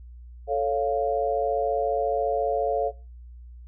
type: chord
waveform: sine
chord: A augmented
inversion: none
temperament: equal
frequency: 440 / 554.4 / 698.5 Hz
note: A4 / C#5 / E#5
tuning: 0 / 0 / 0 cents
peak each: -26 dBFS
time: 0.47-2.92 s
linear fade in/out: 50 ms
effects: noise-tail reverb RT60 0.3 s tail -17 dB re dry + added 60 Hz sine -41 dBFS peak until 3.67 s